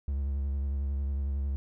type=tone with vibrato; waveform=triangle; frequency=69.3 Hz; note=C#2; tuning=in tune; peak=-26 dBFS; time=0.08-1.56 s; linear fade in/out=0 ms; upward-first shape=sine; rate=11 Hz; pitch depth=44 cents each way; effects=none